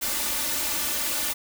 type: noise with comb filter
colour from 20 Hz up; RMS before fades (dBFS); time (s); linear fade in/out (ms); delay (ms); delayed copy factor
white; -27; 0.01-1.34; 20; 3.4; +0.85
effects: none